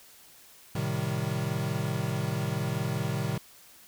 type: chord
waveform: square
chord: A half-diminished seventh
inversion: none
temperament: equal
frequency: 110 / 130.81 / 155.56 / 196 Hz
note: A2 / C3 / Eb3 / G3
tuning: 0 / 0 / 0 / 0 cents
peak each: -35 / -33 / -34 / -37 dBFS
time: 0.75-3.38 s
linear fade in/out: 5 ms
effects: white hiss -54 dBFS RMS until 3.87 s